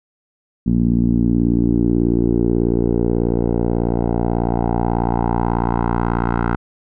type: tone with low-pass filter sweep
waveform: 10% pulse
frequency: 58.27 Hz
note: A#1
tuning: in tune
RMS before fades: -17 dBFS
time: 0.66-6.56 s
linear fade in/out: 10 ms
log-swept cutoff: 220 to 1300 Hz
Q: 2.8
effects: none